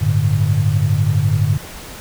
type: chord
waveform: sine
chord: G suspended second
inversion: none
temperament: equal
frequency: 98 / 110 / 146.83 Hz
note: G2 / A2 / D3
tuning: 0 / 0 / 0 cents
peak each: -17 dBFS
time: 0.01-1.58 s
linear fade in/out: 10 ms
effects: pink hiss -34 dBFS RMS until 2 s